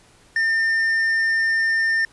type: tone with tanh clipping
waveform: sine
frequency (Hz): 1805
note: A6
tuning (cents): +44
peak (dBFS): -18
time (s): 0.36-2.05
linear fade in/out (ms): 2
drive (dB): 5
effects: pink hiss -53 dBFS RMS until 2.12 s + resampled to 24000 Hz